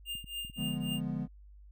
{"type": "tone with tremolo", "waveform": "square", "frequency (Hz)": 2808, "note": "F7", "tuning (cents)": 9, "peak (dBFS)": -35, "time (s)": [0.05, 1.01], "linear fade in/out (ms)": 50, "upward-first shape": "triangle", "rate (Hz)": 3.7, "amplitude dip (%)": 100}
{"type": "clicks", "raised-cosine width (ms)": 5, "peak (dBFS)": -36, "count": 5, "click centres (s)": [0.153, 0.243, 0.449, 0.499, 0.6]}
{"type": "chord", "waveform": "triangle", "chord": "D diminished seventh", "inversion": "none", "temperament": "equal", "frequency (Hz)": [146.83, 174.61, 207.7, 246.9], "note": ["D3", "F3", "Ab3", "Cb4"], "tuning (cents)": [0, 0, 0, 0], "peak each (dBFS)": -36, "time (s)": [0.56, 1.28], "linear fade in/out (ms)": 50}
{"effects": ["added 50 Hz sine -51 dBFS peak until 1.71 s"]}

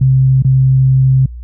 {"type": "tone with dropouts", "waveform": "sine", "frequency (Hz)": 132, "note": "C3", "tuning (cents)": 16, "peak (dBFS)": -6, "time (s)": [0.01, 1.26], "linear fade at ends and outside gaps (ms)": 5, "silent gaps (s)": [0.423, 0.447], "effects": ["added 60 Hz sine -25 dBFS peak until 1.43 s"]}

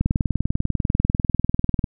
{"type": "click train", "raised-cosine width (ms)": 5, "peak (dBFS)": -7, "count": 38, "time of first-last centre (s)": [0.01, 1.842], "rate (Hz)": 20.2, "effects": []}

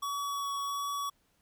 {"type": "tone with vibrato", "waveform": "square", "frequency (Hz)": 1129, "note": "C#6", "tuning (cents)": 31, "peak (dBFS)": -33, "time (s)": [0.02, 1.1], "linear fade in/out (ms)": 10, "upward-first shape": "triangle", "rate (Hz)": 1.4, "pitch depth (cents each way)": 11, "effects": ["pink hiss -72 dBFS RMS until 1.41 s"]}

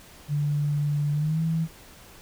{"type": "tone with pitch glide", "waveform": "sine", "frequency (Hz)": [146.4, 162.44], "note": ["D3", "E3"], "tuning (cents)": [-5, -25], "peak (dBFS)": -22, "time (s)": [0.28, 1.68], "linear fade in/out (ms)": 50, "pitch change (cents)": 180, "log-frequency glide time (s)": [1.13, 1.42], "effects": ["pink hiss -49 dBFS RMS until 2.21 s"]}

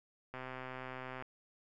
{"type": "click train", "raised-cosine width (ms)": 0.5, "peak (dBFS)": -29, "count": 115, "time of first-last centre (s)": [0.34, 1.224], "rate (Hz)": 129, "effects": []}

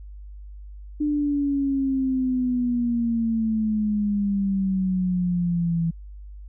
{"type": "exponential sweep", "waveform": "sine", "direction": "down", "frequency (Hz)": [299.2, 164.81], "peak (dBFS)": -20, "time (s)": [1, 5.91], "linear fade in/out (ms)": 10, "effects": ["added 50 Hz sine -37 dBFS peak until 6.48 s"]}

